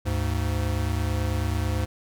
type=tone pair together; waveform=square; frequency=73.67 / 102.8 Hz; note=D2 / G#2; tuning=+6 / -17 cents; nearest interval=tritone; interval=577 cents; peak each=-27 dBFS; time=0.05-1.86 s; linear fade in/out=20 ms; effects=none